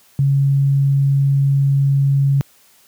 sine tone, 138.59 Hz, C#3, in tune, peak -11 dBFS, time 0.19-2.41 s, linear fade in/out 0 ms, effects white hiss -52 dBFS RMS until 2.87 s + high-pass 80 Hz 12 dB/octave

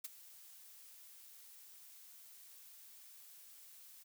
blue noise with ADSR envelope, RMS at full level -41 dBFS, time 0.04-4.04 s, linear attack 8 ms, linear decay 21 ms, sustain -17 dB, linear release 20 ms, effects none

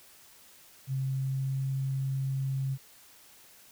sine tone with pitch glide, 133.5 to 134.51 Hz, C3 to C3, +35 to +48 cents, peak -28 dBFS, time 0.87-2.78 s, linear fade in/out 50 ms, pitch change +13 cents, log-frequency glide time 1.14-1.66 s, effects white hiss -56 dBFS RMS until 3.71 s

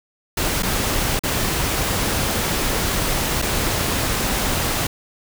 pink noise with dropouts, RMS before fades -21 dBFS, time 0.37-4.87 s, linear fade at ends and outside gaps 5 ms, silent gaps 0.624-0.631 / 1.193-1.235 / 3.418-3.422 s, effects none

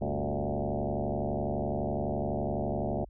sine tone with frequency modulation, 227.6 Hz, A#3, 41 cents flat, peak -28 dBFS, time 0.01-3.05 s, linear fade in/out 10 ms, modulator 71.9 Hz, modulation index 7, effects added 50 Hz sine -48 dBFS peak until 3.09 s

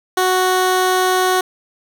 15% pulse tone, 370 Hz, F#4, in tune, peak -7 dBFS, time 0.17-1.41 s, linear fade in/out 5 ms, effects none

